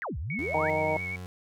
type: exponential two-way sweep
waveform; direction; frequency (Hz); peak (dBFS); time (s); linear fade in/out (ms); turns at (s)
sine; down then up; 2121 to 61.9 to 2121; -31; 0.02-0.7; 0; 0.18
type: tone with vibrato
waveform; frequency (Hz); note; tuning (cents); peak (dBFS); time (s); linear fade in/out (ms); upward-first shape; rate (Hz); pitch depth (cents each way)
sine; 2217; C#7; 0; -32; 0.3-1.16; 2; sine; 8.6; 25
type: tone with pitch glide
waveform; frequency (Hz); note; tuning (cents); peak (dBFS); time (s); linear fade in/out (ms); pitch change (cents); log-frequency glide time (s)
30% pulse; 84.8 to 90.89; E2 to F#2; +50 to -30; -35; 0.39-1.26; 0; +120; 0.57-0.77
type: harmonic tone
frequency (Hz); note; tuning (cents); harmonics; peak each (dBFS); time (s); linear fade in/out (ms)
155.56; D#3; 0; 1 / 2 / 3 / 4 / 5 / 6; -37 / -37 / -33 / -28 / -35 / -32; 0.54-0.97; 2
effects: none